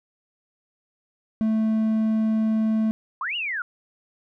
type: tone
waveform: triangle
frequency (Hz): 219.6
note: A3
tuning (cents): -3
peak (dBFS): -17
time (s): 1.41-2.91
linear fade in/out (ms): 0
type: linear two-way sweep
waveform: sine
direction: up then down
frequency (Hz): 967 to 2960 to 1361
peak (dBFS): -25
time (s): 3.21-3.62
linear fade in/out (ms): 2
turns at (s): 3.36
effects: none